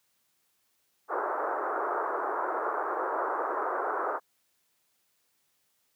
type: band-pass noise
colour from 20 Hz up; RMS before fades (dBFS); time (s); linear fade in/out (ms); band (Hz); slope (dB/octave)
white; -31; 1.08-4.2; 50; 350 to 1400; 48
effects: white hiss -73 dBFS RMS until 5.95 s + high-pass 80 Hz 12 dB/octave